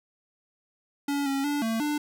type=tone with pitch steps; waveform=square; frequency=283.8 / 274.1 / 290.1 / 224.7 / 296.3 Hz; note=C#4 / C#4 / D4 / A3 / D4; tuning=+41 / -19 / -21 / +37 / +15 cents; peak=-26 dBFS; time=1.08-1.98 s; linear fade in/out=5 ms; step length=180 ms; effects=none